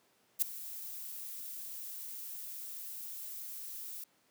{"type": "noise with ADSR envelope", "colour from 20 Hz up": "violet", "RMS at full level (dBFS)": -26, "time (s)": [0.39, 4.04], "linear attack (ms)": 31, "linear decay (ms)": 4, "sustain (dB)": -18, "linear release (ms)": 4, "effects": ["pink hiss -70 dBFS RMS until 4.3 s", "high-pass 200 Hz 12 dB/octave"]}